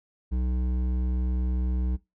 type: tone with hard clipping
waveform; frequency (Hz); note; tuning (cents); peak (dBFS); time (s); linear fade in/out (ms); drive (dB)
triangle; 62.3; B1; +16; -26; 0.31-1.97; 20; 14
effects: noise-tail reverb RT60 0.2 s tail -20 dB re dry